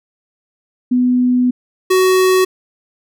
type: tone pair in turn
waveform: sine / square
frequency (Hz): 249 / 373.1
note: B3 / F#4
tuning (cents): +14 / +14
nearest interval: perfect fifth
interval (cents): 700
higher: second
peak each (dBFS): -10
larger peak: neither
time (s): 0.91-1.51 / 1.9-2.45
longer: first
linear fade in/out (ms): 10
effects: none